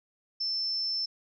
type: tone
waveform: sine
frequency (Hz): 5310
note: E8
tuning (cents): +12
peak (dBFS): -28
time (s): 0.4-1.06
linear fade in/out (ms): 10
effects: none